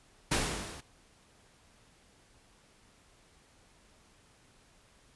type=noise with level ramp; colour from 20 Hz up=pink; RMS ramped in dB=-27 to -48 dBFS; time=0.31-0.81 s; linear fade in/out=10 ms; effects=pink hiss -63 dBFS RMS until 5.15 s + resampled to 24000 Hz